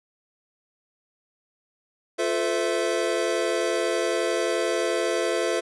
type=chord; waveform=square; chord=F major seventh; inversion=none; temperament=equal with one note detuned; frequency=349.2 / 440 / 511.6 / 659.3 Hz; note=F4 / A4 / C5 / E5; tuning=0 / 0 / -39 / 0 cents; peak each=-29 dBFS; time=2.18-5.61 s; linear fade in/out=20 ms; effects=resampled to 24000 Hz